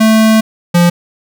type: tone pair in turn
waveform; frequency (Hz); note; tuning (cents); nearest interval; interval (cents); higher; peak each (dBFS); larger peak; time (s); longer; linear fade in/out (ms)
square; 220 / 173.81; A3 / F3; 0 / -8; major third; 408; first; -6; neither; 0-0.41 / 0.74-0.9; first; 10
effects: none